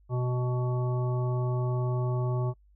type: harmonic tone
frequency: 124.5 Hz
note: B2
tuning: 14 cents sharp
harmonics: 1 / 3 / 5 / 7 / 9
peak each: -26 / -35 / -39 / -42 / -42 dBFS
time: 0.09-2.54 s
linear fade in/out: 50 ms
effects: noise-tail reverb RT60 0.1 s tail -26 dB re dry + added 50 Hz sine -57 dBFS peak until 2.75 s